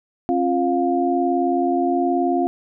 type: tone cluster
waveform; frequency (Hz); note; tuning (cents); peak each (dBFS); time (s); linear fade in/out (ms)
sine; 268.8 / 347.7 / 705; C4 / F4 / F5; +47 / -8 / +16; -21; 0.29-2.47; 0
effects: none